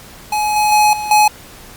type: tone with level steps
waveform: square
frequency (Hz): 844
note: G#5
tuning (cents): +28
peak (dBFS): -15 / -12 / -9 / -21 / -8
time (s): 0.32-1.28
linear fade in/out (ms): 5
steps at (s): 0.56 / 0.72 / 0.93 / 1.11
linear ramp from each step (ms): 2
effects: pink hiss -38 dBFS RMS until 1.76 s + Opus 48 kbps

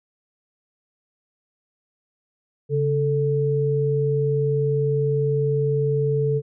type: tone pair together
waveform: sine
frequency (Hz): 140.04 / 440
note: C#3 / A4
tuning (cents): +18 / 0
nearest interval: octave + minor sixth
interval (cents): 1982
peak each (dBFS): -21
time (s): 2.69-6.42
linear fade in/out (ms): 50
effects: none

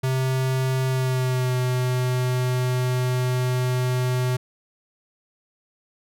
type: tone with pitch glide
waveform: square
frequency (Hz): 130.81 to 126.28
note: C3 to B2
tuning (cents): 0 to +39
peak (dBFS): -21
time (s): 0.03-4.37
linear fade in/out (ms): 10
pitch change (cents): -61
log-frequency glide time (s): 0.88-1.56
effects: none

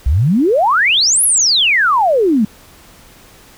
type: exponential two-way sweep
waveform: sine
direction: up then down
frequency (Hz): 59.2 to 11450 to 198.8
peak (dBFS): -9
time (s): 0.06-2.45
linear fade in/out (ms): 5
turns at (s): 1.24
effects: pink hiss -43 dBFS RMS until 3.57 s

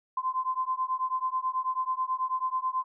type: beating tone pair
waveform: sine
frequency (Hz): 1029 / 1038.2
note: C6 / C6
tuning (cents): -29 / -14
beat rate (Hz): 9.2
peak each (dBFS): -30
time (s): 0.17-2.84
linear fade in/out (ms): 5
effects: none

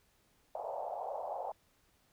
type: band-pass noise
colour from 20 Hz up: white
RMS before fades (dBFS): -40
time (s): 0.55-1.52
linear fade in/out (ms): 2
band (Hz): 540 to 840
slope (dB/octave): 48
effects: pink hiss -71 dBFS RMS until 2.12 s

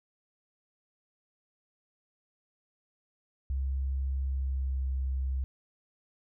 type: tone with pitch glide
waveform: sine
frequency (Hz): 67 to 65.93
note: C2 to C2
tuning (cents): +42 to +14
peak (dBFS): -28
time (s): 3.5-5.44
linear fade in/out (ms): 0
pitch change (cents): -28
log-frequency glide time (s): 4.24-4.84
effects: none

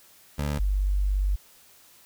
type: tone pair in turn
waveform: 20% pulse / sine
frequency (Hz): 73 / 48.72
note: D2 / G1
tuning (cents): -10 / -10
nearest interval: perfect fifth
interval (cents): 700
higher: first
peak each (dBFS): -21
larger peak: neither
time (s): 0.38-0.59 / 0.59-1.36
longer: second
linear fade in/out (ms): 10
effects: white hiss -55 dBFS RMS until 2.05 s

